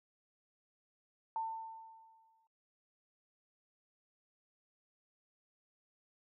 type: tone with exponential decay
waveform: sine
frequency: 896 Hz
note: A5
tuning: 31 cents sharp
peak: -33 dBFS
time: 1.36-2.47 s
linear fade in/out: 1 ms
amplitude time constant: 240 ms
effects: noise-tail reverb RT60 0.3 s tail -24 dB re dry